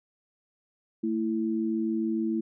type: tone pair together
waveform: sine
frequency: 223.1 / 330 Hz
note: A3 / E4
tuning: +24 / +2 cents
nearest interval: perfect fifth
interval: 678 cents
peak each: -28 dBFS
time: 1.03-2.41 s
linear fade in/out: 10 ms
effects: none